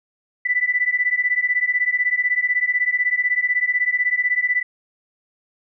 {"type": "beating tone pair", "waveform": "sine", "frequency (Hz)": [1975.5, 1991.5], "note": ["B6", "B6"], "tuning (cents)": [0, 14], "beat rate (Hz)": 16, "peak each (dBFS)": -20, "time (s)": [0.45, 4.63], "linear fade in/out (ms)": 10, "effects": []}